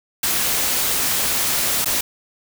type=noise with dropouts; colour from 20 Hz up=white; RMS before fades=-20 dBFS; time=0.23-2.01 s; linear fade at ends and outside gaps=5 ms; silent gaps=1.846-1.857 s; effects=none

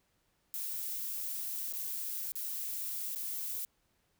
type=noise with dropouts; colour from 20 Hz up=violet; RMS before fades=-38 dBFS; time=0.54-3.65 s; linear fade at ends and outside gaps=0 ms; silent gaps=1.725-1.736 / 2.32-2.355 / 3.149-3.159 s; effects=pink hiss -75 dBFS RMS until 4.19 s

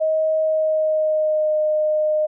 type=tone with pitch glide; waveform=sine; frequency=630 to 613.5 Hz; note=D#5 to D#5; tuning=+21 to -25 cents; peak=-16 dBFS; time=0-2.27 s; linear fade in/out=20 ms; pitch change=-46 cents; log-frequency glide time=0.41-1.58 s; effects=none

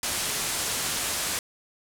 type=low-pass noise; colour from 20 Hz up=white; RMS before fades=-29 dBFS; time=0.03-1.39 s; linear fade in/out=2 ms; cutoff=11000 Hz; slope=24 dB/octave; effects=none

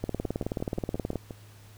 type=two click trains; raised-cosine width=2 ms; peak=-24 / -16 dBFS; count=7 / 22; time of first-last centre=0.25-1.308 / 0.04-1.157 s; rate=5.67 / 18.8 Hz; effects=added 104 Hz sine -50 dBFS peak until 1.77 s + pink hiss -56 dBFS RMS until 1.77 s

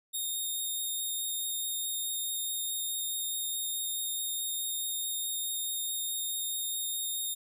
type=tone with vibrato; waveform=5% pulse; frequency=3695 Hz; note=A#7; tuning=16 cents flat; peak=-25 dBFS; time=0.13-7.35 s; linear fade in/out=20 ms; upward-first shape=sine; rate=4.7 Hz; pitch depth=10 cents each way; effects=none

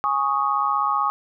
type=chord; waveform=sine; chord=Ab suspended fourth; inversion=none; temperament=equal; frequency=830.6 / 1108.7 / 1244.5 Hz; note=Ab5 / Db6 / Eb6; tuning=0 / 0 / 0 cents; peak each=-25 / -22 / -23 dBFS; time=0.04-1.1 s; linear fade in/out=0 ms; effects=none

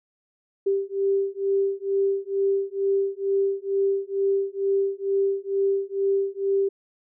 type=beating tone pair; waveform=sine; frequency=392 / 394.2 Hz; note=G4 / G4; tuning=0 / +10 cents; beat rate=2.2 Hz; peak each=-24 dBFS; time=0.66-6.69 s; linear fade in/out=10 ms; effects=none

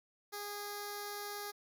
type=tone with notch filter; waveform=5% pulse; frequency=410.6 Hz; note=G#4; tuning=20 cents flat; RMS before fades=-43 dBFS; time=0.32-1.52 s; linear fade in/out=20 ms; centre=2800 Hz; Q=0.77; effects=none

